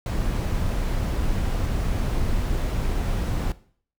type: noise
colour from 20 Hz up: brown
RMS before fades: -24 dBFS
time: 0.06-3.52 s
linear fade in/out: 2 ms
effects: noise-tail reverb RT60 0.5 s tail -17 dB re dry